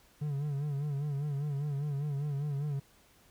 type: tone with vibrato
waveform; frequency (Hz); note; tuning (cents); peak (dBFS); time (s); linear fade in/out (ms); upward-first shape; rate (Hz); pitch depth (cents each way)
triangle; 143.8; D3; -36; -29; 0.21-2.8; 10; sine; 5; 79
effects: pink hiss -63 dBFS RMS until 3.3 s